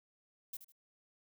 violet noise with echo, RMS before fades -43 dBFS, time 0.53-0.57 s, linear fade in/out 5 ms, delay 76 ms, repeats 2, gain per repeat -11 dB, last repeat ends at 0.722 s, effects none

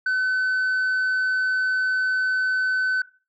sine tone, 1515 Hz, F#6, 40 cents sharp, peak -17 dBFS, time 0.06-3.02 s, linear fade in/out 5 ms, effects noise-tail reverb RT60 0.3 s tail -17 dB re dry + tanh soft clip ceiling -19 dBFS

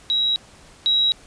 sine tone pair in turn, 3860 / 3860 Hz, B7 / B7, -40 / -40 cents, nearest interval unison, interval 0 cents, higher neither, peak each -17 / -15 dBFS, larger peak second, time 0.1-0.36 / 0.86-1.12 s, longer neither, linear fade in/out 0 ms, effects pink hiss -48 dBFS RMS until 1.26 s + resampled to 22050 Hz

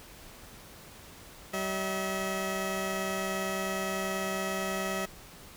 15% pulse tone pair together, 191.46 / 644 Hz, G3 / E5, -41 / -41 cents, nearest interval octave + major sixth, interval 2100 cents, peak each -27 dBFS, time 1.53-5.06 s, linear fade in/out 10 ms, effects pink hiss -50 dBFS RMS until 5.56 s

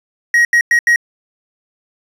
triangle tone bursts at uneven times, 1892 Hz, A#6, 25 cents sharp, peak -6 dBFS, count 4, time 0.34-0.45 / 0.53-0.61 / 0.71-0.79 / 0.87-0.96 s, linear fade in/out 2 ms, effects resampled to 32000 Hz + 7-bit

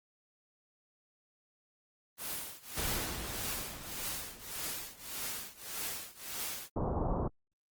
white noise with tremolo, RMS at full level -37 dBFS, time 2.17-6.7 s, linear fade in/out 50 ms, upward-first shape triangle, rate 1.7 Hz, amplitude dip 95%
pink noise with exponential decay, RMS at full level -35 dBFS, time 2.77-6.27 s, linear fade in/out 2 ms, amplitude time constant 760 ms
pink low-pass noise, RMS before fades -33 dBFS, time 6.76-7.28 s, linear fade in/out 5 ms, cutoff 1100 Hz, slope 48 dB/octave
effects Opus 24 kbps

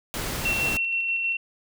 pink noise, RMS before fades -30 dBFS, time 0.14-0.77 s, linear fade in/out 0 ms
sine tone with tremolo, 2716 Hz, F7, 49 cents flat, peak -22 dBFS, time 0.45-1.37 s, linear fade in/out 5 ms, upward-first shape square, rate 6.3 Hz, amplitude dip 25%
effects none

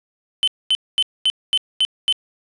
triangle tone bursts, 3052 Hz, G7, 47 cents flat, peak -12 dBFS, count 7, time 0.43-2.125 s, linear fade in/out 0 ms, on 45 ms, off 230 ms, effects resampled to 22050 Hz + 9-bit

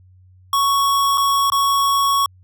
square tone with dropouts, 1112 Hz, C#6, 5 cents sharp, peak -15 dBFS, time 0.53-2.26 s, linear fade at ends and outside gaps 2 ms, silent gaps 1.175-1.179 / 1.501-1.52 s, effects added 92 Hz sine -46 dBFS peak until 2.43 s

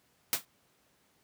white noise with exponential decay, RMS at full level -24 dBFS, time 0.33-0.45 s, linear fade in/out 0 ms, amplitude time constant 24 ms, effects pink hiss -69 dBFS RMS until 1.23 s + high-pass 100 Hz 12 dB/octave

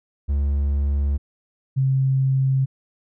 triangle / sine tone pair in turn, 70.7 / 133.46 Hz, C#2 / C3, +35 / +35 cents, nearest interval major seventh, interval 1100 cents, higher second, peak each -16 dBFS, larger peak neither, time 0.28-1.18 / 1.76-2.66 s, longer neither, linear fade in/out 20 ms, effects none

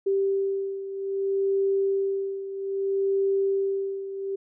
sine beating tone pair, 391.3 / 391.92 Hz, G4 / G4, -3 / 0 cents, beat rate 0.62 Hz, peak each -24 / -29 dBFS, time 0.06-4.36 s, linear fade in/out 10 ms, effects none

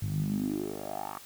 10% pulse tone with band-pass filter sweep, 50.4 Hz, G1, 49 cents sharp, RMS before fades -33 dBFS, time 0.02-1.18 s, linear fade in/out 5 ms, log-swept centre 110 to 1100 Hz, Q 5.7, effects white hiss -50 dBFS RMS until 1.25 s

